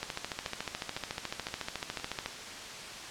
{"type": "two click trains", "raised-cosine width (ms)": 0.2, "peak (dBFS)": [-23, -16], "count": [4, 32], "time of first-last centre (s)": [[0.46, 1.998], [0.03, 2.26]], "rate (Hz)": [1.95, 13.9], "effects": ["white hiss -42 dBFS RMS until 3.1 s", "low-pass 6000 Hz 12 dB/octave"]}